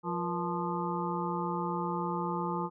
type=harmonic tone with a mistuned harmonic; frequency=174.61 Hz; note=F3; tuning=in tune; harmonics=1 / 2 / 3 / 5 / 6 / 7; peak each=-35 / -37 / -41 / -36 / -39 / -39 dBFS; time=0.03-2.7 s; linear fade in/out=50 ms; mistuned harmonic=3; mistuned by=-150 cents; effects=none